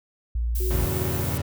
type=tone; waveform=sine; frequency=58.27 Hz; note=A#1; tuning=in tune; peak=-22 dBFS; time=0.35-0.86 s; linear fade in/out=5 ms
type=noise; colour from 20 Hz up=violet; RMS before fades=-33 dBFS; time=0.55-1.38 s; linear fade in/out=5 ms
type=tone with tremolo; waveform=sine; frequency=370 Hz; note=F#4; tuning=in tune; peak=-29 dBFS; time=0.6-1.24 s; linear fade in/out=5 ms; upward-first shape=triangle; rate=3.1 Hz; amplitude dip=50%
type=chord; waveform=35% pulse; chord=E diminished seventh; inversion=none; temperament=equal; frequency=82.41 / 98 / 116.54 / 138.59 Hz; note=E2 / G2 / Bb2 / Db3; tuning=0 / 0 / 0 / 0 cents; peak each=-27 / -31 / -30 / -29 dBFS; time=0.7-1.42 s; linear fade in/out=10 ms
effects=none